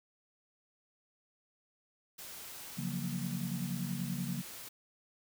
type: noise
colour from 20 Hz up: white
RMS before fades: -47 dBFS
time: 2.18-4.69 s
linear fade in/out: 10 ms
type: chord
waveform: sine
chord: Gb major seventh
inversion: second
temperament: equal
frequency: 138.59 / 174.61 / 185 / 233.1 Hz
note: Db3 / F3 / Gb3 / Bb3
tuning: 0 / 0 / 0 / 0 cents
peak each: -40 / -39 / -40 / -41 dBFS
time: 2.77-4.42 s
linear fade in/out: 20 ms
effects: none